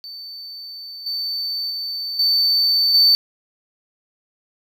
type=tone with level steps; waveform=triangle; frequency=4542 Hz; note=C#8; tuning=41 cents sharp; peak=-31 / -21 / -23 / -13 / -9 dBFS; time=0.04-3.15 s; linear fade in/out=0 ms; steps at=1.06 / 1.7 / 2.19 / 2.94 s; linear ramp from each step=5 ms; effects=none